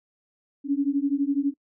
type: beating tone pair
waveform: sine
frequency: 275.4 / 287.4 Hz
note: C#4 / D4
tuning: -11 / -37 cents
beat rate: 12 Hz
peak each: -24 dBFS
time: 0.64-1.54 s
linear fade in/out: 50 ms
effects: noise-tail reverb RT60 0.1 s tail -23 dB re dry